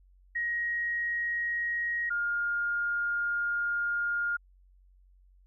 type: tone pair in turn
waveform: sine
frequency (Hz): 1888 / 1414.4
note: A#6 / F6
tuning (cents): +22 / +22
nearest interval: perfect fourth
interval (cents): 500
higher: first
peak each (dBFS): -28 / -27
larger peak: second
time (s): 0.35-2.1 / 2.1-4.37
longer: second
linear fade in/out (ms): 10
effects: added 46 Hz sine -57 dBFS peak until 5.46 s